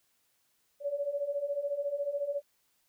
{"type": "beating tone pair", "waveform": "sine", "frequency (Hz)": [560, 574], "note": ["C#5", "D5"], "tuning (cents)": [18, -40], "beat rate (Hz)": 14, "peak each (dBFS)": [-36, -32], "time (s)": [0.8, 2.42], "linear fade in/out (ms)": 50, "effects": ["white hiss -73 dBFS RMS until 2.88 s"]}